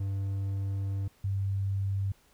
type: tone pair in turn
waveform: triangle / sine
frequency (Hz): 98 / 98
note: G2 / G2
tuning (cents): 0 / 0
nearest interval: unison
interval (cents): 0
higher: neither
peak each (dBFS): -27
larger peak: neither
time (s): 0-1.08 / 1.24-2.12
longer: first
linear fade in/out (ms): 5
effects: pink hiss -64 dBFS RMS until 2.33 s